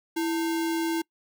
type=tone with sample-and-hold; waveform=sine; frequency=329.6 Hz; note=E4; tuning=in tune; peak=-24 dBFS; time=0.16-1.02 s; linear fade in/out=10 ms; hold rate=1225 Hz; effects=noise-tail reverb RT60 0.1 s tail -25 dB re dry